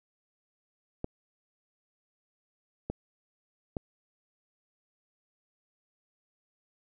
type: clicks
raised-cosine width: 2 ms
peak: -19 dBFS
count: 3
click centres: 1.044 / 2.9 / 3.768 s
effects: none